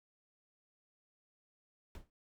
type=noise with exponential decay; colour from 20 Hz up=brown; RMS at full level=-41 dBFS; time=1.95-2.1 s; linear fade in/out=1 ms; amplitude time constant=32 ms; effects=none